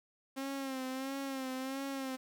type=tone with vibrato; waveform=sawtooth; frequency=266.7 Hz; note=C4; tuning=33 cents sharp; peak=-33 dBFS; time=0.36-2.17 s; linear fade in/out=20 ms; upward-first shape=sine; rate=1.5 Hz; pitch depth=52 cents each way; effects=10-bit